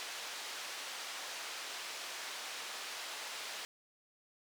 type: band-pass noise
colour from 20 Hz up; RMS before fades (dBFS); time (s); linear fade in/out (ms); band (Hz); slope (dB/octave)
white; -44; 0-3.65; 0; 540 to 5000; 12
effects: none